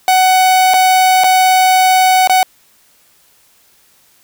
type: tone with dropouts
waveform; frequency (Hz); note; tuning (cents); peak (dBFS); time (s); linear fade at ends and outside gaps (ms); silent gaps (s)
45% pulse; 747; F#5; +16; -7; 0.08-2.43; 1; 0.737-0.741 / 1.237-1.242 / 2.274-2.296
effects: white hiss -51 dBFS RMS until 4.23 s